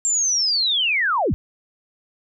sine linear sweep, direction down, 7459 to 34.72 Hz, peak -17 dBFS, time 0.05-1.34 s, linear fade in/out 0 ms, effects none

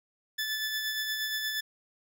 20% pulse tone with tremolo, 1742 Hz, A6, 18 cents flat, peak -24 dBFS, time 0.38-1.61 s, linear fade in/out 10 ms, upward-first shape sine, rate 8.5 Hz, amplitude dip 35%, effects none

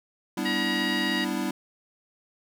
square chord, E minor seventh, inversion first, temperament equal, 196 / 246.9 / 293.7 / 329.6 Hz, G3 / B3 / D4 / E4, 0 / 0 / 0 / 0 cents, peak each -33 dBFS, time 0.37-1.51 s, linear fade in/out 5 ms
harmonic tone, 952 Hz, A#5, 36 cents sharp, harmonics 2 / 3 / 4 / 5, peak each -29 / -33 / -35 / -37 dBFS, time 0.45-1.25 s, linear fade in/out 10 ms
effects none

